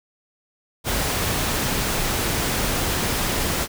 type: noise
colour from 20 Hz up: pink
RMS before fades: -23 dBFS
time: 0.84-3.68 s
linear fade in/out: 50 ms
effects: none